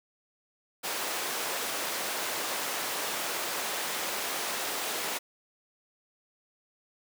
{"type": "high-pass noise", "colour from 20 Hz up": "pink", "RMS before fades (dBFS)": -33, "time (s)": [0.83, 5.19], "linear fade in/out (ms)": 20, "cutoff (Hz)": 490, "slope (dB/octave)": 12, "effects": []}